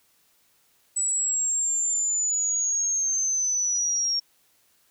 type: linear sweep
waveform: sine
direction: down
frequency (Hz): 7902 to 5530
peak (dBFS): -22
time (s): 0.96-4.2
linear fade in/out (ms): 10
effects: white hiss -64 dBFS RMS until 4.9 s